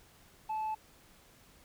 sine tone with tanh clipping, 869 Hz, A5, 22 cents flat, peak -33 dBFS, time 0.49-0.75 s, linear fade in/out 10 ms, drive 1 dB, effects pink hiss -61 dBFS RMS until 1.64 s

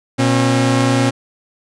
sawtooth tone pair together, 120.4 / 270.3 Hz, B2 / C#4, -44 / -44 cents, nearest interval octave + major second, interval 1400 cents, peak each -11 dBFS, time 0.18-1.11 s, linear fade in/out 20 ms, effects resampled to 22050 Hz

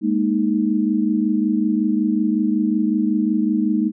sine chord, Ab suspended second, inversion none, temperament equal, 207.7 / 233.1 / 311.1 Hz, Ab3 / Bb3 / Eb4, 0 / 0 / 0 cents, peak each -20 / -21 / -20 dBFS, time 0.01-3.92 s, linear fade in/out 50 ms, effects none

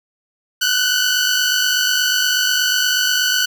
15% pulse tone pair together, 1469 / 1517.3 Hz, F#6 / F#6, -13 / +43 cents, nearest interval minor second, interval 56 cents, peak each -11 dBFS, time 0.61-3.46 s, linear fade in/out 10 ms, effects none

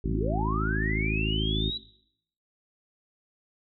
harmonic tone, 53.7 Hz, A1, 41 cents flat, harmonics 1 / 2 / 3 / 4 / 5 / 6 / 7, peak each -29 / -32 / -34 / -35 / -36 / -37 / -37 dBFS, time 0.04-1.7 s, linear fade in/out 5 ms
sine linear sweep, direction up, 61.74 to 3948 Hz, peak -30 dBFS, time 0.06-1.78 s, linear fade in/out 10 ms
effects noise-tail reverb RT60 0.7 s tail -17 dB re dry

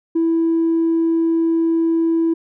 triangle tone with tanh clipping, 329.6 Hz, E4, in tune, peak -14 dBFS, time 0.15-2.34 s, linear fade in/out 10 ms, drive 5 dB, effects none

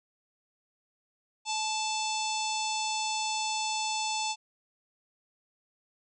harmonic tone with a mistuned harmonic, 880 Hz, A5, in tune, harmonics 1 / 3 / 4 / 5 / 6 / 7 / 8 / 9, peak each -32 / -37 / -38 / -39 / -40 / -40 / -41 / -42 dBFS, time 1.45-4.36 s, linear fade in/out 50 ms, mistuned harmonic 1, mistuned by -28 cents, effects none

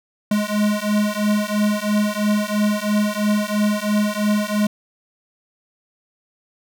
square beating tone pair, 207.8 / 210.8 Hz, G#3 / G#3, +1 / +26 cents, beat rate 3 Hz, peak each -21 dBFS, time 0.31-4.67 s, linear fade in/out 5 ms, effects none

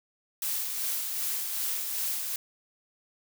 blue noise with tremolo, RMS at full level -30 dBFS, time 0.42-2.36 s, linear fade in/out 2 ms, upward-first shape sine, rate 2.6 Hz, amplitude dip 35%, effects none

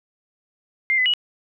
sine tone with pitch steps, 2103 / 2015 / 2921 Hz, C7 / B6 / F#7, +8 / +34 / -23 cents, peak -16 dBFS, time 0.9-1.137 s, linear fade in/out 0 ms, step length 79 ms, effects none

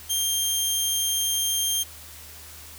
15% pulse tone, 3188 Hz, G7, 28 cents sharp, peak -15 dBFS, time 0.09-1.84 s, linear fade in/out 20 ms, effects added 78 Hz sine -48 dBFS peak until 2.78 s + white hiss -44 dBFS RMS until 2.78 s

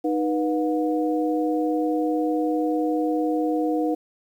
sine tone cluster, 308.9 / 488.8 / 720 Hz, D#4 / B4 / F#5, -12 / -18 / -47 cents, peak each -22 / -26 / -29 dBFS, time 0.04-3.95 s, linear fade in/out 10 ms, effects 9-bit

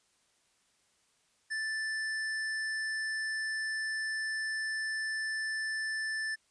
triangle tone with hard clipping, 1760 Hz, A6, in tune, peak -34 dBFS, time 1.5-6.36 s, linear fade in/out 20 ms, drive 17 dB, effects white hiss -71 dBFS RMS until 6.5 s + resampled to 22050 Hz

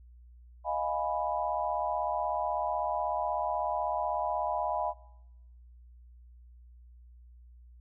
sine chord, F half-diminished seventh, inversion third, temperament equal, 622.3 / 698.5 / 830.6 / 987.8 Hz, Eb5 / F5 / Ab5 / Cb6, 0 / 0 / 0 / 0 cents, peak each -34 dBFS, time 0.64-4.94 s, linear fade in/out 50 ms, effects noise-tail reverb RT60 1.0 s tail -23 dB re dry + added 60 Hz sine -51 dBFS peak until 7.8 s

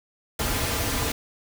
pink noise with comb filter, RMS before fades -26 dBFS, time 0.39-1.12 s, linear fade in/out 5 ms, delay 5.4 ms, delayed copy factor -0.65, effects none

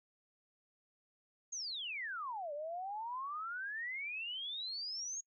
sine exponential two-way sweep, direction down then up, 6700 to 570 to 6700 Hz, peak -39 dBFS, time 1.52-5.21 s, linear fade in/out 10 ms, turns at 2.53 s, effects noise-tail reverb RT60 0.1 s tail -23 dB re dry

